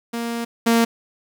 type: tone pair in turn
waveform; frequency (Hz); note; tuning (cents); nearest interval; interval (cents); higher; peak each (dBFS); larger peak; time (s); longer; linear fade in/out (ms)
sawtooth; 233.6 / 230.9; A#3 / A#3; +4 / -16; unison; 20; first; -20 / -10; second; 0.13-0.45 / 0.66-0.85; first; 10
effects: 8-bit